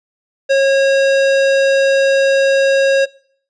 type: tone with hard clipping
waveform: sine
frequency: 545 Hz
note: C#5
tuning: 29 cents flat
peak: -11 dBFS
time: 0.49-3.06 s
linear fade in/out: 20 ms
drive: 16 dB
effects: noise-tail reverb RT60 0.6 s tail -23 dB re dry + resampled to 22050 Hz